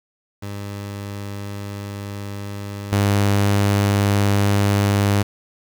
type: tone with level steps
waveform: sawtooth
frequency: 101 Hz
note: G#2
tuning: 48 cents flat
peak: -24 / -11 dBFS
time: 0.42-5.23 s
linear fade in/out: 10 ms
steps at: 2.92 s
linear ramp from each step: 5 ms
effects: 7-bit